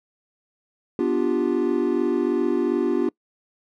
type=chord; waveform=triangle; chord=G dominant seventh; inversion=first; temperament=equal; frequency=246.9 / 293.7 / 349.2 / 392 Hz; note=B3 / D4 / F4 / G4; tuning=0 / 0 / 0 / 0 cents; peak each=-24 / -23 / -21 / -24 dBFS; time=0.99-3.09 s; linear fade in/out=2 ms; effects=noise-tail reverb RT60 0.1 s tail -24 dB re dry